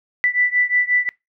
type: beating tone pair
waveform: sine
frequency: 1975.5 / 1981.1 Hz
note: B6 / B6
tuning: 0 / +5 cents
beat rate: 5.6 Hz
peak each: -18 / -19 dBFS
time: 0.24-1.09 s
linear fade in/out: 0 ms
effects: noise-tail reverb RT60 0.2 s tail -24 dB re dry